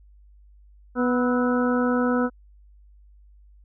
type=harmonic tone with a mistuned harmonic; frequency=246.9 Hz; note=B3; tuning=in tune; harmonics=1 / 2 / 3 / 4 / 5 / 6; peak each=-21 / -25 / -34 / -33 / -30 / -32 dBFS; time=0.95-2.3 s; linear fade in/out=50 ms; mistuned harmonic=5; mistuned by=+85 cents; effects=added 50 Hz sine -49 dBFS peak until 3.64 s